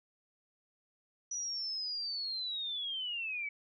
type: linear sweep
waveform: sine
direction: down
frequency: 5900 to 2248 Hz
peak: -35 dBFS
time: 1.31-3.49 s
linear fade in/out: 5 ms
effects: none